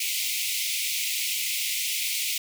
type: high-pass noise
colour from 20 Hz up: pink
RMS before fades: -28 dBFS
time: 0-2.38 s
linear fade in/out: 5 ms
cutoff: 2100 Hz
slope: 96 dB/octave
effects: none